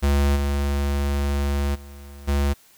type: tone with level steps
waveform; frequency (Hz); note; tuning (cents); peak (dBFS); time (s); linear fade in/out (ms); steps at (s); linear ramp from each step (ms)
square; 70.7; C#2; +35; -17 / -21 / -39 / -19; 0.02-2.54; 20; 0.35 / 1.74 / 2.27; 20
effects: white hiss -54 dBFS RMS until 2.77 s